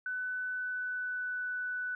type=tone with pitch glide; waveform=sine; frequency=1500 to 1490.5 Hz; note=F#6 to F#6; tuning=+23 to +12 cents; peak=-33 dBFS; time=0.06-1.95 s; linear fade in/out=2 ms; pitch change=-11 cents; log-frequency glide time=0.53-1.44 s; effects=none